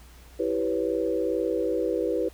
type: chord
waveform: sine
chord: C# half-diminished seventh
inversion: first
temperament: equal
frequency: 329.6 / 392 / 493.9 / 554.4 Hz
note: E4 / G4 / B4 / C#5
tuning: 0 / 0 / 0 / 0 cents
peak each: -29 / -29 / -27 / -33 dBFS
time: 0.39-2.29 s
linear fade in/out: 10 ms
effects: added 60 Hz sine -48 dBFS peak until 2.33 s + pink hiss -54 dBFS RMS until 2.33 s